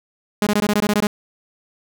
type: tone bursts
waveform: sawtooth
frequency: 207.7 Hz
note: G#3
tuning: in tune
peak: -11 dBFS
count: 10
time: 0.42-1.07 s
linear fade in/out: 2 ms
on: 47 ms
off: 20 ms
effects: none